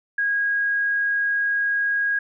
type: tone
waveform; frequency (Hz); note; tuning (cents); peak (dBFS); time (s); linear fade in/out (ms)
sine; 1641; G#6; -21; -19; 0.18-2.19; 5
effects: none